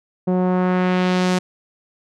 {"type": "tone with low-pass filter sweep", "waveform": "sawtooth", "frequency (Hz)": 182.5, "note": "F#3", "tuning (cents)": -24, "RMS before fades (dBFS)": -18, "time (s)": [0.27, 1.39], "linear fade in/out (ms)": 10, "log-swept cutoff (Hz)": [580, 7700], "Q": 1, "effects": []}